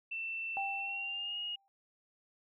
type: tone with pitch glide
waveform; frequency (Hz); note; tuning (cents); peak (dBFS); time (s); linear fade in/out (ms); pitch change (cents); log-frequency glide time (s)
sine; 2678 to 2870; E7 to F7; +27 to +47; -36; 0.11-1.56; 10; +120; 0.76-1.38
type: tone with exponential decay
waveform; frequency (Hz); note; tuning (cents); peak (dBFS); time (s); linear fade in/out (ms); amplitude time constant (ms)
sine; 788; G5; +9; -33; 0.57-1.68; 0; 240
effects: none